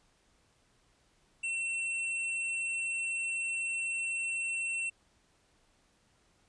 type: tone with tanh clipping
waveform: sine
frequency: 2704 Hz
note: E7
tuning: 43 cents sharp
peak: -33 dBFS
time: 1.43-4.9 s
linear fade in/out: 10 ms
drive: 16 dB
effects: pink hiss -69 dBFS RMS until 6.48 s + resampled to 22050 Hz